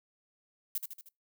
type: noise with echo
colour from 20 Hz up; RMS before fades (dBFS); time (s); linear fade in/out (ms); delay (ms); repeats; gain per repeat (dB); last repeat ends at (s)
violet; -33; 0.75-0.78; 2; 77; 4; -5; 1.088
effects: noise-tail reverb RT60 0.2 s tail -23 dB re dry